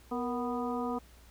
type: harmonic tone with a mistuned harmonic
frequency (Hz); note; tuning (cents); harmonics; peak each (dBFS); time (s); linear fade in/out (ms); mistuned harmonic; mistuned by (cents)
246.9; B3; 0; 1 / 2 / 3 / 4 / 5; -34 / -37 / -39 / -40 / -41; 0.11-0.99; 10; 2; -78
effects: added 60 Hz sine -56 dBFS peak until 1.3 s + pink hiss -60 dBFS RMS until 1.3 s